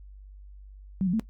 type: tone with pitch steps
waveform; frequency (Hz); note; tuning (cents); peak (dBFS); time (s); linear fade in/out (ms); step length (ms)
sine; 190.9 / 177.6 / 222.6; G3 / F3 / A3; -46 / +29 / +20; -22; 1.01-1.196; 0; 62
effects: noise-tail reverb RT60 0.1 s tail -17 dB re dry + added 49 Hz sine -44 dBFS peak until 1.29 s